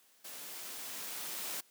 white noise with level ramp, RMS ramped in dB -47 to -39 dBFS, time 0.24-1.61 s, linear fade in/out 10 ms, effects white hiss -66 dBFS RMS until 1.7 s + high-pass 200 Hz 12 dB/octave

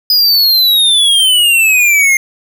square exponential sweep, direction down, 5000 to 2114 Hz, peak -7 dBFS, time 0.1-2.17 s, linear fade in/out 2 ms, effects none

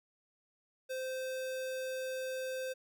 square tone, 519 Hz, C5, 14 cents flat, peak -37 dBFS, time 0.89-2.74 s, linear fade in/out 20 ms, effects none

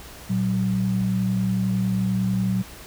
sine tone pair together, 116.9 / 187.94 Hz, A#2 / F#3, +5 / +27 cents, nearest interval minor sixth, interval 822 cents, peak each -25 / -21 dBFS, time 0.29-2.63 s, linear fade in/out 20 ms, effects added 60 Hz sine -48 dBFS peak until 2.86 s + pink hiss -42 dBFS RMS until 2.86 s

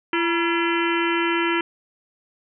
harmonic tone with a mistuned harmonic, 339.3 Hz, F4, 50 cents flat, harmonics 1 / 3 / 4 / 5 / 6 / 7 / 8 / 9, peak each -22 / -27 / -28 / -29 / -30 / -30 / -31 / -32 dBFS, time 0.13-1.61 s, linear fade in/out 2 ms, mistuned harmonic 3, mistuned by -92 cents, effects none

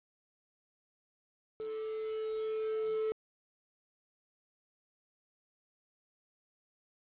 triangle tone with level ramp, 437.2 Hz, A4, 11 cents flat, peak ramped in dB -35 to -28 dBFS, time 1.6-3.12 s, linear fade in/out 0 ms, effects resampled to 8000 Hz + 9-bit

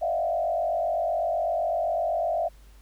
sine tone with frequency modulation, 670 Hz, E5, 28 cents sharp, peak -23 dBFS, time 0.01-2.49 s, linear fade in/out 20 ms, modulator 47.9 Hz, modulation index 1.3, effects added 50 Hz sine -49 dBFS peak until 2.81 s + pink hiss -60 dBFS RMS until 2.81 s

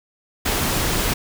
pink noise, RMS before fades -21 dBFS, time 0.45-1.14 s, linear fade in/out 10 ms, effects none

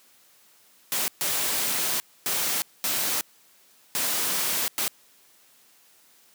white noise bursts at uneven times, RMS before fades -26 dBFS, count 6, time 0.92-1.08 / 1.21-2 / 2.26-2.62 / 2.84-3.21 / 3.95-4.68 / 4.78-4.88 s, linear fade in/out 0 ms, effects white hiss -58 dBFS RMS until 6.34 s + high-pass 150 Hz 12 dB/octave

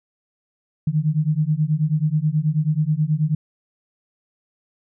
sine beating tone pair, 149 / 158.3 Hz, D3 / D#3, +25 / +30 cents, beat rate 9.3 Hz, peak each -20 dBFS, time 0.87-3.35 s, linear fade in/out 5 ms, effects none

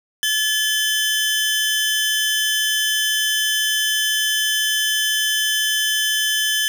sawtooth tone pair together, 1724 / 3074 Hz, A6 / G7, -36 / -35 cents, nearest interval minor seventh, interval 1001 cents, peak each -17 dBFS, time 0.23-6.68 s, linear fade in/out 0 ms, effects none

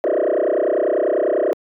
sine tone with frequency modulation, 491 Hz, B4, 10 cents flat, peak -12 dBFS, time 0.04-1.53 s, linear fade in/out 0 ms, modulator 30.1 Hz, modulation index 5.2, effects tanh soft clip ceiling -13 dBFS + high-pass 300 Hz 12 dB/octave

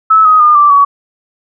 sine tone with pitch steps, 1302 / 1256.9 / 1213.4 / 1171.4 / 1130.8 Hz, E6 / D#6 / D#6 / D6 / C#6, -22 / +17 / -44 / -5 / +34 cents, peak -3 dBFS, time 0.1-0.85 s, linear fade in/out 10 ms, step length 150 ms, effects none

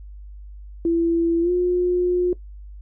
sine tone with pitch glide, 335.6 to 357.6 Hz, E4 to F4, +31 to +41 cents, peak -16 dBFS, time 0.85-2.33 s, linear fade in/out 2 ms, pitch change +110 cents, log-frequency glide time 1.41-1.51 s, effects noise-tail reverb RT60 0.1 s tail -18 dB re dry + added 50 Hz sine -36 dBFS peak until 2.81 s

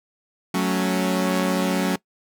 sawtooth chord, F# minor, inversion none, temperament equal, 185 / 220 / 277.2 Hz, F#3 / A3 / C#4, 0 / 0 / 0 cents, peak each -18 / -23 / -21 dBFS, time 0.54-1.96 s, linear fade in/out 5 ms, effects noise-tail reverb RT60 0.1 s tail -21 dB re dry

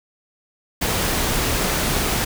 pink noise, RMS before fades -21 dBFS, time 0.81-2.25 s, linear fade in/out 10 ms, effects none

